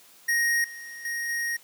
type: tone with level steps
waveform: square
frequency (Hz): 1872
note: A#6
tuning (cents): +7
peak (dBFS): -22 / -39 / -29 / -27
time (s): 0.28-1.57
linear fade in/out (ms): 10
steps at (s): 0.64 / 1.05 / 1.29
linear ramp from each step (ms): 2
effects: white hiss -54 dBFS RMS until 1.63 s + high-pass 150 Hz 12 dB/octave